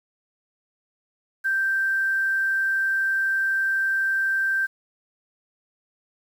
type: tone with quantisation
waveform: sine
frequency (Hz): 1568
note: G6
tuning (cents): 0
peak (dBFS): -20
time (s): 1.44-4.67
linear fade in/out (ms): 20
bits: 8
effects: none